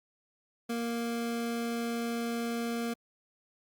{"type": "tone pair together", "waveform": "square", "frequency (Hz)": [234, 466.2], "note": ["A#3", "A#4"], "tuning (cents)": [7, 0], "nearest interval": "octave", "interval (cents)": 1193, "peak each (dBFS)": [-33, -38], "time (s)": [0.69, 2.94], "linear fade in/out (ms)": 10, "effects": ["Opus 48 kbps"]}